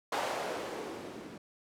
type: noise with low-pass filter sweep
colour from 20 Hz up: violet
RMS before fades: -38 dBFS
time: 0.12-1.38 s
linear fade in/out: 5 ms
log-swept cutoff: 760 to 240 Hz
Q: 1.5
effects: none